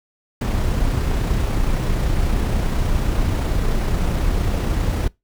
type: noise with amplitude modulation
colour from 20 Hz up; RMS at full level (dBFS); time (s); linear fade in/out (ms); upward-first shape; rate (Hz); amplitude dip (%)
brown; -18; 0.41-5.08; 5; sine; 30.3; 25
effects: noise-tail reverb RT60 0.2 s tail -24 dB re dry